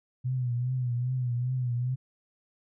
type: tone with vibrato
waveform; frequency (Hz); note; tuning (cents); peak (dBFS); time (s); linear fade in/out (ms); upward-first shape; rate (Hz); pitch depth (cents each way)
sine; 124.6; B2; +16; -26; 0.24-1.96; 20; triangle; 2.5; 79
effects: none